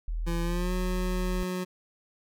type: tone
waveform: sine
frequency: 40.64 Hz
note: E1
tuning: 24 cents flat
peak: -28 dBFS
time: 0.08-1.43 s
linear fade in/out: 0 ms
type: tone with pitch glide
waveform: 25% pulse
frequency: 169.4 to 182.61 Hz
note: E3 to F#3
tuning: +48 to -22 cents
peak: -26 dBFS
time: 0.26-1.65 s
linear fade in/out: 20 ms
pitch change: +130 cents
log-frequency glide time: 0.42-0.73 s
effects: none